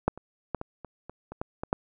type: clicks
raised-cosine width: 1 ms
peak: -8 / -28 / -14 / -20 / -26 / -26 / -25 / -17 / -18 / -10 dBFS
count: 10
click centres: 0.08 / 0.176 / 0.547 / 0.614 / 0.847 / 1.096 / 1.32 / 1.415 / 1.635 / 1.729 s
effects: none